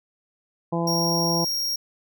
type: harmonic tone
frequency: 168.7 Hz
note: E3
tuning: 40 cents sharp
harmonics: 1 / 2 / 3 / 4 / 5 / 6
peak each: -25 / -28 / -30 / -31 / -32 / -33 dBFS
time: 0.72-1.45 s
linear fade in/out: 10 ms
type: tone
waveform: 45% pulse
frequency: 5588 Hz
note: F8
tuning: in tune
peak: -24 dBFS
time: 0.87-1.76 s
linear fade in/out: 5 ms
effects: none